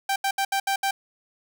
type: tone bursts at uneven times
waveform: sawtooth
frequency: 784 Hz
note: G5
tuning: in tune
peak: -18 dBFS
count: 6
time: 0.09-0.16 / 0.24-0.31 / 0.38-0.45 / 0.52-0.6 / 0.67-0.76 / 0.83-0.91 s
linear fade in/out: 5 ms
effects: none